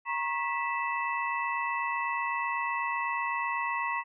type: tone cluster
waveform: sine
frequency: 941 / 1089 / 1966 / 2635 Hz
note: A#5 / C#6 / B6 / E7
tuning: +16 / -31 / -8 / -1 cents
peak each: -33 / -33 / -34 / -37 dBFS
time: 0.05-4.04 s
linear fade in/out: 50 ms
effects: none